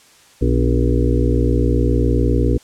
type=harmonic tone with a mistuned harmonic; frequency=59.9 Hz; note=A#1; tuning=48 cents sharp; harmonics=1 / 2 / 4 / 5 / 6 / 7 / 8; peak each=-16 / -19 / -22 / -23 / -24 / -24 / -25 dBFS; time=0.41-2.58 s; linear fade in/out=10 ms; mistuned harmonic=4; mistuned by=+90 cents; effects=white hiss -49 dBFS RMS until 2.63 s + low-pass 9000 Hz 12 dB/octave